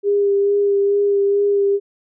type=tone with vibrato; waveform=sine; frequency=402.5 Hz; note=G4; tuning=46 cents sharp; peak=-13 dBFS; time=0.03-1.8 s; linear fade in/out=50 ms; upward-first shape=sine; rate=2.3 Hz; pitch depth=17 cents each way; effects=none